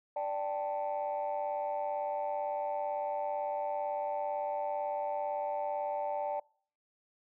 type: chord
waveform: sine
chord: D suspended fourth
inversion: none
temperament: just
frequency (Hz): 587.3 / 783.1 / 881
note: D5 / G5 / A5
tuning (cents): 0 / -2 / +2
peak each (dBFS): -34 / -36 / -36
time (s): 0.16-6.4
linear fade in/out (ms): 5
effects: noise-tail reverb RT60 0.5 s tail -26 dB re dry + tanh soft clip ceiling -26 dBFS